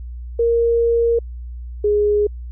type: tone pair in turn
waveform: sine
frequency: 466.2 / 415.3 Hz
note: A#4 / G#4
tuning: 0 / 0 cents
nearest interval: major second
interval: 200 cents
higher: first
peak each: -13 dBFS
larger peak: neither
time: 0.39-1.19 / 1.84-2.27 s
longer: first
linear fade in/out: 5 ms
effects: added 60 Hz sine -28 dBFS peak until 2.51 s